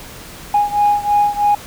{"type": "beating tone pair", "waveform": "sine", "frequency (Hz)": [824, 827.1], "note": ["G#5", "G#5"], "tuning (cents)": [-14, -7], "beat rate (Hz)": 3.1, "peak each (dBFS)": [-13, -15], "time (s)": [0.54, 1.55], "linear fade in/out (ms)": 5, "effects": ["tanh soft clip ceiling -6 dBFS", "pink hiss -35 dBFS RMS until 1.66 s"]}